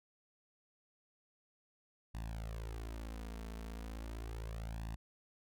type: tone with flanger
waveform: sawtooth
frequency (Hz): 55.5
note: A1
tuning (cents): +16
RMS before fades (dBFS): -44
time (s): 2.14-4.96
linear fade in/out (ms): 10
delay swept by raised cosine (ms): 1.1 to 4.5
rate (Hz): 0.36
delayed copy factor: +1
effects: none